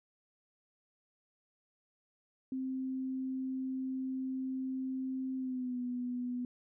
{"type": "tone with pitch glide", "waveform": "sine", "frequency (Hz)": [261.6, 246.9], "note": ["C4", "B3"], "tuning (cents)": [0, 0], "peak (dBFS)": -34, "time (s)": [2.52, 6.45], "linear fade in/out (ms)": 2, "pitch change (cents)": -100, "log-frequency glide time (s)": [5.37, 5.79], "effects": []}